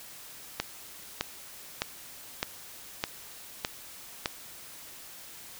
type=click train; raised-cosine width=0.2 ms; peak=-10 dBFS; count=7; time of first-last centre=0.6-4.259 s; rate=1.64 Hz; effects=white hiss -47 dBFS RMS until 5.59 s